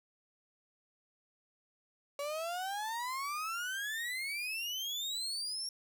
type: exponential sweep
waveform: 35% pulse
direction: up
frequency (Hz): 562 to 5588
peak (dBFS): -34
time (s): 2.19-5.69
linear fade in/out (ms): 2
effects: none